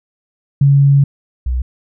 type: tone pair in turn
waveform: sine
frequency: 140 / 62.47 Hz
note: C#3 / B1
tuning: +18 / +20 cents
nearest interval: octave + major second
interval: 1398 cents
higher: first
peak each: -6 / -14 dBFS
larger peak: first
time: 0.61-1.04 / 1.46-1.62 s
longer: first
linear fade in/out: 5 ms
effects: none